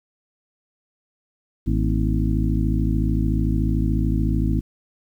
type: harmonic tone with a mistuned harmonic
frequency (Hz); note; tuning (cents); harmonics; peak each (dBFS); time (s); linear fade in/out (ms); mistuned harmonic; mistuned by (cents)
53.6; A1; -45; 1 / 2 / 3 / 4 / 5 / 6; -21 / -24 / -26 / -27 / -28 / -29; 1.66-4.61; 20; 4; +130
effects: 9-bit